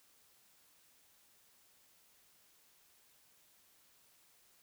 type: silence
effects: white hiss -68 dBFS RMS until 4.62 s